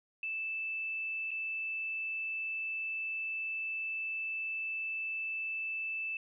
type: tone with dropouts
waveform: sine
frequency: 2637 Hz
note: E7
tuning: in tune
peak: -34 dBFS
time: 0.23-6.17 s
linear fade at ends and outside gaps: 2 ms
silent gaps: 1.308-1.314 s
effects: none